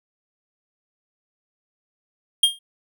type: tone with exponential decay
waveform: square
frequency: 3221 Hz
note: G7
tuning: 46 cents sharp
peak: -10 dBFS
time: 2.43-2.59 s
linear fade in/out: 5 ms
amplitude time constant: 33 ms
effects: none